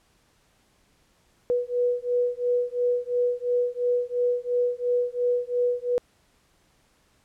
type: beating tone pair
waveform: sine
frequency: 487.7 / 490.6 Hz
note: B4 / B4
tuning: -22 / -12 cents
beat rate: 2.9 Hz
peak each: -25 / -25 dBFS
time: 1.5-5.98 s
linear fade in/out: 0 ms
effects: pink hiss -64 dBFS RMS until 7.24 s + low-pass 11000 Hz 12 dB/octave